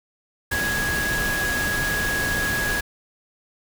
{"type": "tone in noise", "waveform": "sine", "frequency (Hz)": 1661.2, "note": "G#6", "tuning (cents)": 0, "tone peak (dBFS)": -23, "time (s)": [0.51, 2.81], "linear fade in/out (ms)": 10, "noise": "pink", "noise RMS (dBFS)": -27, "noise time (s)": [0.51, 2.81], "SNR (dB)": 1, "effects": []}